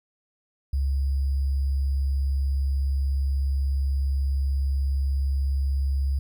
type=tone with sample-and-hold; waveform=sine; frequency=68.3 Hz; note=C#2; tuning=25 cents flat; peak=-21 dBFS; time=0.73-6.19 s; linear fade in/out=5 ms; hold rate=4900 Hz; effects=none